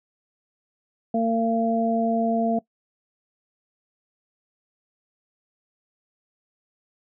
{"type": "harmonic tone", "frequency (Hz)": 227.9, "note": "A#3", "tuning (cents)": -39, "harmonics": [1, 2, 3], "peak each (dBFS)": [-22, -28, -24], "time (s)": [1.14, 2.59], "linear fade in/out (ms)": 5, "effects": ["noise-tail reverb RT60 0.1 s tail -21 dB re dry"]}